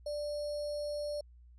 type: tone with sample-and-hold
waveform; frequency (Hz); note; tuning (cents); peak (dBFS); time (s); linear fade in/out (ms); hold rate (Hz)
sine; 589; D5; +5; -34; 0.06-1.21; 5; 4900
effects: added 60 Hz sine -54 dBFS peak until 1.58 s + resampled to 22050 Hz